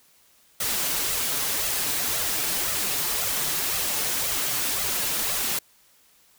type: noise with flanger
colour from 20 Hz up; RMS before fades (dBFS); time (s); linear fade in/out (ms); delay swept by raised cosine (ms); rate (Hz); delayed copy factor
white; -26; 0.6-5.59; 5; 1.5 to 7.1; 1.9; +0.6
effects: white hiss -59 dBFS RMS until 6.38 s